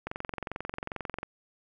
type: click train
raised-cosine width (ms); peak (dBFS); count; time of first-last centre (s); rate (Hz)
0.5; -19; 27; 0.07-1.231; 22.4
effects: none